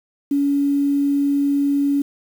sine tone with quantisation, 282.5 Hz, C#4, 33 cents sharp, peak -15 dBFS, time 0.31-2.02 s, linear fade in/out 5 ms, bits 7, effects none

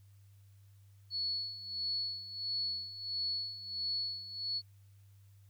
sine tone with tremolo, 4400 Hz, C#8, 14 cents flat, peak -32 dBFS, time 1.1-4.62 s, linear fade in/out 50 ms, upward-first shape sine, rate 1.5 Hz, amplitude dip 75%, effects added 99 Hz sine -57 dBFS peak until 5.49 s + white hiss -74 dBFS RMS until 5.49 s

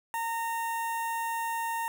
sawtooth tone with notch filter, 919 Hz, A#5, 25 cents flat, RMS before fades -32 dBFS, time 0.14-1.88 s, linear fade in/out 0 ms, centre 4500 Hz, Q 0.61, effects none

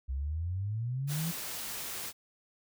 sine exponential sweep, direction up, 63.4 to 172.5 Hz, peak -31 dBFS, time 0.08-1.32 s, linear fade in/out 20 ms
white noise, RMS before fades -39 dBFS, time 1.07-2.13 s, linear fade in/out 50 ms
effects none

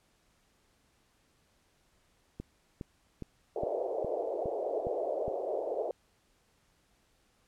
click train, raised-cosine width 3 ms, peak -26 dBFS, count 8, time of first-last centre 2.4-5.281 s, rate 2.43 Hz
white band-pass noise, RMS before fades -34 dBFS, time 3.56-5.91 s, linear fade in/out 2 ms, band 380 to 680 Hz, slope 48 dB/octave
effects pink hiss -70 dBFS RMS until 7.47 s + low-pass 11000 Hz 12 dB/octave

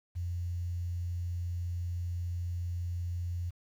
sine tone, 87.4 Hz, F2, 2 cents sharp, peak -32 dBFS, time 0.15-3.51 s, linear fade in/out 20 ms, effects 10-bit

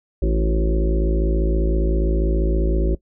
harmonic tone with a mistuned harmonic, 55 Hz, A1, in tune, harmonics 1 / 3 / 4 / 5 / 6 / 7 / 8 / 9 / 10, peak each -17 / -28 / -33 / -31 / -28 / -25 / -37 / -39 / -31 dBFS, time 0.22-2.95 s, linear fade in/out 5 ms, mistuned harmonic 7, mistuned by -41 cents, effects noise-tail reverb RT60 0.1 s tail -18 dB re dry

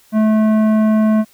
sine tone with tanh clipping, 216.8 Hz, A3, 25 cents flat, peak -12 dBFS, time 0.12-1.25 s, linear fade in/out 50 ms, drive 13 dB, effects white hiss -51 dBFS RMS until 1.33 s

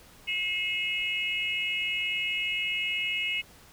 sine tone cluster, 2153 / 2592 / 2901 Hz, C7 / E7 / F#7, +49 / -30 / -35 cents, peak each -31 dBFS, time 0.27-3.42 s, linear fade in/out 20 ms, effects tanh soft clip ceiling -18 dBFS + pink hiss -54 dBFS RMS until 3.72 s

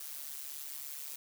blue noise with amplitude modulation, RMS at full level -40 dBFS, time 0-1.16 s, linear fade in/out 5 ms, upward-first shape sine, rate 143 Hz, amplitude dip 80%, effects none

